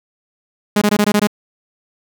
sawtooth tone bursts, 207.7 Hz, G#3, in tune, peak -7 dBFS, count 7, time 0.76-1.272 s, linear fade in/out 5 ms, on 56 ms, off 20 ms, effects none

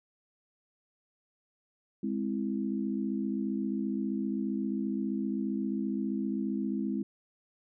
sine chord, Ab augmented, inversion none, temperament equal with one note detuned, 206.6 / 261.6 / 329.6 Hz, Ab3 / C4 / E4, -9 / 0 / 0 cents, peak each -32 / -34 / -36 dBFS, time 2.03-7.03 s, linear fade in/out 5 ms, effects none

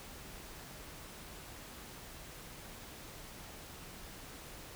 silence, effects pink hiss -50 dBFS RMS until 4.75 s

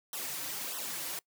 white noise with flanger, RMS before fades -38 dBFS, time 0.13-1.19 s, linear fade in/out 2 ms, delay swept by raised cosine 0.42 to 4.82 ms, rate 1.6 Hz, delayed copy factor -0.95, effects noise-tail reverb RT60 0.1 s tail -23 dB re dry + high-pass 150 Hz 12 dB/octave

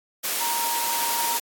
sine tone in noise, 935 Hz, A#5, 5 cents sharp, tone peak -26 dBFS, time 0.4-1.38 s, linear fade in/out 20 ms, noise white, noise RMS -26 dBFS, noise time 0.23-1.4 s, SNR -3 dB, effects high-pass 300 Hz 12 dB/octave + AAC 64 kbps

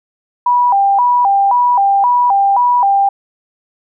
sine tone with vibrato, 880 Hz, A5, in tune, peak -8 dBFS, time 0.46-3.09 s, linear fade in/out 5 ms, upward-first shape square, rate 1.9 Hz, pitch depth 180 cents each way, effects none

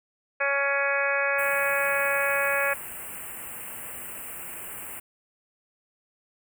harmonic tone, 279.2 Hz, C#4, 13 cents sharp, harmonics 2 / 3 / 4 / 5 / 6 / 7 / 8 / 9, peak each -28 / -36 / -33 / -31 / -27 / -35 / -31 / -32 dBFS, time 0.4-2.74 s, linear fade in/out 10 ms
white band-stop noise, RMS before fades -38 dBFS, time 1.38-5 s, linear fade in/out 10 ms, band 2900 to 7700 Hz, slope 96 dB/octave
effects none

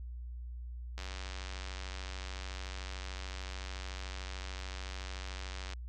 click train, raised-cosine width 0.2 ms, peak -25 dBFS, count 446, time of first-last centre 0.98-5.734 s, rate 93.6 Hz, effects added 60 Hz sine -40 dBFS peak until 5.88 s + MP3 64 kbps

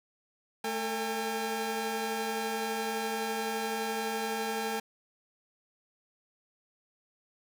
sawtooth tone cluster, 219.1 / 450 / 809 Hz, A3 / A4 / G#5, -7 / +39 / -46 cents, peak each -34 / -31 / -31 dBFS, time 0.64-4.8 s, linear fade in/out 5 ms, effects none

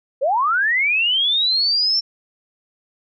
sine linear sweep, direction up, 493.9 to 5450 Hz, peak -15 dBFS, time 0.21-2.01 s, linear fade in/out 20 ms, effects none

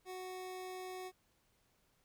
25% pulse tone, 370 Hz, F#4, in tune, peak -40 dBFS, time 0.05-1.12 s, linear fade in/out 50 ms, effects pink hiss -75 dBFS RMS until 2.04 s

